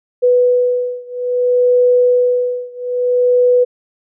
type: beating tone pair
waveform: sine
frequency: 493.9 / 494.5 Hz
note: B4 / B4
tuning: 0 / +2 cents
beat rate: 0.6 Hz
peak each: -13 / -14 dBFS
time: 0.22-3.65 s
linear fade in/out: 20 ms
effects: none